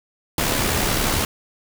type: noise with amplitude modulation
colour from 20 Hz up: pink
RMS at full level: -19 dBFS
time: 0.38-1.25 s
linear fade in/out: 2 ms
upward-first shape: sine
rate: 71.4 Hz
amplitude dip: 40%
effects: none